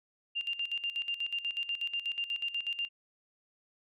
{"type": "tone with tremolo", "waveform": "sine", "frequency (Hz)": 2794, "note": "F7", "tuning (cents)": 0, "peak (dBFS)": -30, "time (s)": [0.35, 2.89], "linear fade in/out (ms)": 20, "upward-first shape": "square", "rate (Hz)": 8.2, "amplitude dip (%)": 75, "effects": []}